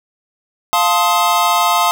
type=chord; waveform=square; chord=F dominant seventh; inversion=none; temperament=equal with one note detuned; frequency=698.5 / 880 / 1046.5 / 1260.4 Hz; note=F5 / A5 / C6 / Eb6; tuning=0 / 0 / 0 / +22 cents; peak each=-18 dBFS; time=0.73-1.91 s; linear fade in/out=0 ms; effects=none